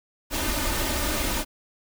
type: noise with comb filter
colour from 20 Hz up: pink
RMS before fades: -26 dBFS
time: 0.3-1.45 s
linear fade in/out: 50 ms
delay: 3.3 ms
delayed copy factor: +0.7
effects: none